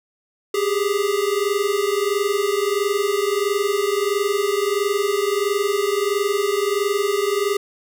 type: tone pair together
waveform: square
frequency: 394.1 / 415.6 Hz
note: G4 / G#4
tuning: +9 / +1 cents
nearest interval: minor second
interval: 92 cents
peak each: -22 dBFS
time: 0.54-7.57 s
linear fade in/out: 5 ms
effects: none